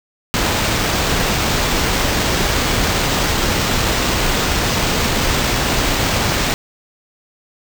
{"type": "noise with sample-and-hold", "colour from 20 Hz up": "pink", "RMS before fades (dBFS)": -17, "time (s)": [0.34, 6.54], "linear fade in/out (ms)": 0, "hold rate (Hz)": 11025, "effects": []}